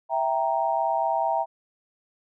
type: chord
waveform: sine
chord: E diminished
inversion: none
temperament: equal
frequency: 659.3 / 784 / 932.3 Hz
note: E5 / G5 / Bb5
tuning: 0 / 0 / 0 cents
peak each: -26 dBFS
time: 0.09-1.46 s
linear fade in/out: 50 ms
effects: none